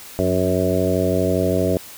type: harmonic tone with a mistuned harmonic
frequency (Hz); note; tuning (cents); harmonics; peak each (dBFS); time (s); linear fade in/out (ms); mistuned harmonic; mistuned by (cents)
92.5; F#2; 0; 1 / 2 / 3 / 4 / 5 / 6 / 7; -24 / -24 / -24 / -24 / -24 / -24 / -24; 0.19-1.77; 0; 2; -48
effects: white hiss -39 dBFS RMS until 1.97 s